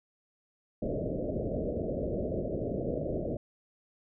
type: low-pass noise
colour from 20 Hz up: white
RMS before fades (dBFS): -33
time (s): 0.82-3.37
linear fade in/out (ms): 5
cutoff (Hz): 640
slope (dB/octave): 96
effects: none

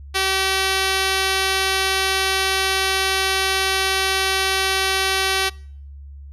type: tone with low-pass filter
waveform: 5% pulse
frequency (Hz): 383.5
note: G4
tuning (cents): -38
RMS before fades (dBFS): -20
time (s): 0.14-5.5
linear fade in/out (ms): 20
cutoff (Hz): 9000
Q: 1.3
effects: noise-tail reverb RT60 0.6 s tail -26 dB re dry + added 70 Hz sine -35 dBFS peak until 6.32 s

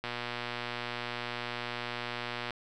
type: click train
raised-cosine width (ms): 0.3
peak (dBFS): -19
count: 297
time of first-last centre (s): 0.04-2.507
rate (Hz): 120
effects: none

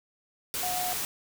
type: tone in noise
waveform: sine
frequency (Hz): 725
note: F#5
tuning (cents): -35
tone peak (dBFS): -31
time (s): 0.63-0.93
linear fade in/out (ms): 0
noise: white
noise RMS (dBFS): -32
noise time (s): 0.54-1.05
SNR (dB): -2
effects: none

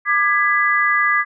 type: chord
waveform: sine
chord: G# diminished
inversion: second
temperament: just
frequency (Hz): 1196.1 / 1661.2 / 1993.5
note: D6 / G#6 / B6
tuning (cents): +31 / 0 / +16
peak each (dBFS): -18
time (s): 0.05-1.25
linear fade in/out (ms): 50
effects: none

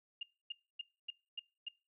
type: tone bursts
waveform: sine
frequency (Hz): 2824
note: F7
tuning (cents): +19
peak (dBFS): -38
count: 6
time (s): 0.21-1.686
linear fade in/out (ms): 5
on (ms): 21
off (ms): 270
effects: noise-tail reverb RT60 0.3 s tail -21 dB re dry

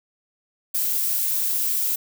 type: noise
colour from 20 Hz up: violet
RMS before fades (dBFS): -23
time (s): 0.74-1.96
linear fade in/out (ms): 10
effects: none

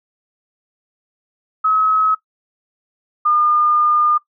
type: tone pair in turn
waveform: sine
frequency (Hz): 1281 / 1211.9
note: E6 / D#6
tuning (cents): -50 / -46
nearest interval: minor second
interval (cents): 96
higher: first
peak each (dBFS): -12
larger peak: neither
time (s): 1.64-2.15 / 3.25-4.18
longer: second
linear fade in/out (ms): 10
effects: noise-tail reverb RT60 0.1 s tail -17 dB re dry

